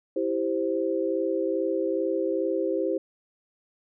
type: chord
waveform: sine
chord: C major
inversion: first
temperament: equal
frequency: 329.6 / 392 / 523.3 Hz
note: E4 / G4 / C5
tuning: 0 / 0 / 0 cents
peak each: -28 dBFS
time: 0.16-2.98 s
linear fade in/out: 5 ms
effects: none